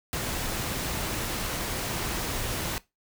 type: noise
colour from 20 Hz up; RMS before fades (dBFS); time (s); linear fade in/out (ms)
pink; -31; 0.13-2.78; 0
effects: noise-tail reverb RT60 0.2 s tail -19 dB re dry